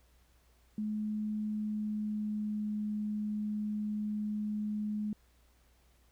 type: tone with pitch glide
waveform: sine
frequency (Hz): 212.8 to 210.8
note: G#3 to G#3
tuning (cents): +42 to +26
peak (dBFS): -32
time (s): 0.78-5.13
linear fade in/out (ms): 2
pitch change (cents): -16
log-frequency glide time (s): 1.42-2.77
effects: added 60 Hz sine -65 dBFS peak until 6.11 s + pink hiss -70 dBFS RMS until 6.11 s